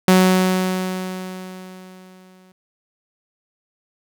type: tone with exponential decay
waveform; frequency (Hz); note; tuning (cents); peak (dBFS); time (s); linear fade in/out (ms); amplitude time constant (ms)
sawtooth; 185.5; F#3; +5; -5; 0.08-2.52; 2; 530
effects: none